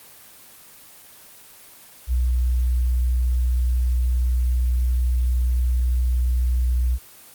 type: tone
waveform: sine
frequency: 61.74 Hz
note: B1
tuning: in tune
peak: -17 dBFS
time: 2.07-6.99 s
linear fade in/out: 50 ms
effects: white hiss -46 dBFS RMS until 7.34 s + Opus 24 kbps